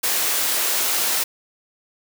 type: high-pass noise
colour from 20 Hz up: white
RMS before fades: -21 dBFS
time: 0.03-1.24 s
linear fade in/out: 10 ms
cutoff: 340 Hz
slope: 12 dB/octave
effects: none